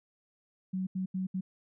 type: tone bursts at uneven times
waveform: sine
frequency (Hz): 187.2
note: F#3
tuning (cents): +20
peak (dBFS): -30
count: 4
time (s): 0.73-0.87 / 0.95-1.06 / 1.14-1.27 / 1.34-1.41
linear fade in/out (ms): 10
effects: none